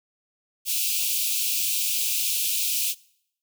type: high-pass noise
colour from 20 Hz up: white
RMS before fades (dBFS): -25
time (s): 0.65-2.95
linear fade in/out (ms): 50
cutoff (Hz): 2400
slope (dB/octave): 96
effects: noise-tail reverb RT60 0.7 s tail -23 dB re dry